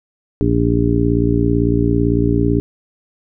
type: harmonic tone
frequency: 57.9 Hz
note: A#1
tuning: 11 cents flat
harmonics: 1 / 2 / 3 / 4 / 5 / 6 / 7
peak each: -20 / -18 / -22 / -23 / -17 / -28 / -20 dBFS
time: 0.41-2.6 s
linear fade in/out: 0 ms
effects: none